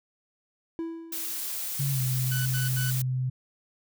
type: tone with exponential decay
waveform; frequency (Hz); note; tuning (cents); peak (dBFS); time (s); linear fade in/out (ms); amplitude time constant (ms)
triangle; 330; E4; +2; -26; 0.79-1.62; 0; 180
type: noise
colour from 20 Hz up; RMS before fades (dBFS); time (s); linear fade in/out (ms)
blue; -33; 1.12-3.02; 5
type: tone with pitch glide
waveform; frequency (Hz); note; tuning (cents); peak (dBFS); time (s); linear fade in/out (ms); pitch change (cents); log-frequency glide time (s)
sine; 138.59 to 128.56; C#3 to C3; 0 to -30; -25; 1.79-3.3; 10; -130; 1.91-2
type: tone bursts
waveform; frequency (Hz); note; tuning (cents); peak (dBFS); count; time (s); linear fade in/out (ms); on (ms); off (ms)
sawtooth; 1495; F#6; +17; -30; 3; 2.31-2.91; 10; 150; 75
effects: none